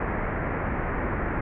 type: low-pass noise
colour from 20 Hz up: pink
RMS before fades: -28 dBFS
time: 0-1.41 s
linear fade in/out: 5 ms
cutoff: 2100 Hz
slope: 48 dB/octave
effects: none